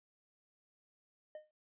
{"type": "tone with exponential decay", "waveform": "triangle", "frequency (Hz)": 613, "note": "D#5", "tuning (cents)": -26, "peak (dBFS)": -40, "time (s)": [1.35, 1.51], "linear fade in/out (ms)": 2, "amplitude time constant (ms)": 34, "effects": ["noise-tail reverb RT60 0.2 s tail -23 dB re dry", "resampled to 8000 Hz"]}